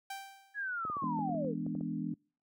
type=tone with exponential decay; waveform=sawtooth; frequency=783 Hz; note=G5; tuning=2 cents flat; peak=-34 dBFS; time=0.1-0.7 s; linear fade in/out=5 ms; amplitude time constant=130 ms
type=linear sweep; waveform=sine; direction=down; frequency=1700 to 412.6 Hz; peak=-34 dBFS; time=0.54-1.55 s; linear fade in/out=50 ms
type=clicks; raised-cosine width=2 ms; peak=-31 dBFS; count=11; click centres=0.851 / 0.899 / 0.968 / 1.036 / 1.19 / 1.293 / 1.347 / 1.447 / 1.665 / 1.752 / 1.809 s
type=chord; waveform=sine; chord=E dominant seventh; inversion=none; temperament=equal; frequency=164.81 / 207.7 / 246.9 / 293.7 Hz; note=E3 / G#3 / B3 / D4; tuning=0 / 0 / 0 / 0 cents; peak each=-39 dBFS; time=1.02-2.14 s; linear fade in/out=5 ms
effects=noise-tail reverb RT60 0.4 s tail -26 dB re dry + high-pass 100 Hz 12 dB/octave